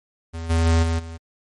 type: tone with level steps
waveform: square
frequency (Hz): 82.41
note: E2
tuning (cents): 0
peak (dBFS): -29 / -17 / -15 / -20 / -33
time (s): 0.33-1.18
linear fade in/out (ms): 20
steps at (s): 0.49 / 0.65 / 0.82 / 0.98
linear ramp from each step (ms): 20
effects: MP3 48 kbps